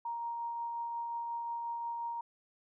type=tone with tremolo; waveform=sine; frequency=936 Hz; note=A#5; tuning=7 cents sharp; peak=-34 dBFS; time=0.05-2.21 s; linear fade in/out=5 ms; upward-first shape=triangle; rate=5.6 Hz; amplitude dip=25%; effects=none